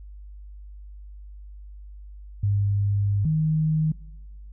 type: tone pair in turn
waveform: sine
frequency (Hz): 100.9 / 156.53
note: G#2 / D#3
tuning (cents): -49 / +11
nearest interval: minor sixth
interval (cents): 760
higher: second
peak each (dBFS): -19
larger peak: neither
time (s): 2.43-3.25 / 3.25-3.92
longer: first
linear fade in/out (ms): 5
effects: noise-tail reverb RT60 1.0 s tail -22 dB re dry + added 50 Hz sine -39 dBFS peak until 4.52 s